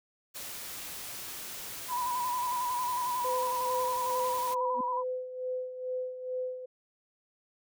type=noise; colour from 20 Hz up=white; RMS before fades=-41 dBFS; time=0.34-4.55 s; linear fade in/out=20 ms
type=tone with vibrato; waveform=sine; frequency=987.8 Hz; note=B5; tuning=in tune; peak=-29 dBFS; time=1.88-5.04 s; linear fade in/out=50 ms; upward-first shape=square; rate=11 Hz; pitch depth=36 cents each way
type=tone with tremolo; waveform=sine; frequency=508 Hz; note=B4; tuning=49 cents sharp; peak=-30 dBFS; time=3.24-6.66 s; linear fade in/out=10 ms; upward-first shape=sine; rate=2.3 Hz; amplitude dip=65%
type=tone with exponential growth; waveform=sine; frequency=246.9 Hz; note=B3; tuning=in tune; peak=-32 dBFS; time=4.72-4.81 s; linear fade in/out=5 ms; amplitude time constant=18 ms
effects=none